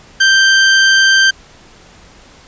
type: tone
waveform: sawtooth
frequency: 1568 Hz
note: G6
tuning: in tune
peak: -3 dBFS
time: 0.2-1.31 s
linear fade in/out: 10 ms
effects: pink hiss -42 dBFS RMS until 2.47 s + resampled to 16000 Hz